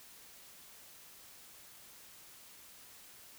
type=silence; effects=white hiss -56 dBFS RMS until 3.38 s